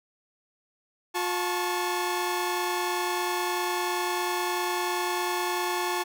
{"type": "tone cluster", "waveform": "sawtooth", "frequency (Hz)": [357, 871, 1101], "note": ["F4", "A5", "C#6"], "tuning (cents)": [38, -18, -12], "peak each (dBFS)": [-26, -26, -30], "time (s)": [1.14, 6.04], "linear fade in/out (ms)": 20, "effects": []}